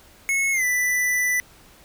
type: tone with pitch glide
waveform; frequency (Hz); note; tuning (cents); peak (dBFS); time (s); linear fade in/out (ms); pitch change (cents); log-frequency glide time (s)
square; 2189 to 1984.3; C#7 to B6; -22 to +8; -20; 0.29-1.4; 0; -170; 0.52-0.64
effects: pink hiss -51 dBFS RMS until 1.84 s